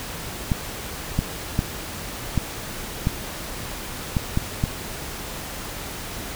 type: clicks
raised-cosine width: 5 ms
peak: -7 dBFS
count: 8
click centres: 0.518 / 1.19 / 1.591 / 2.377 / 3.071 / 4.168 / 4.374 / 4.639 s
effects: pink hiss -33 dBFS RMS until 6.35 s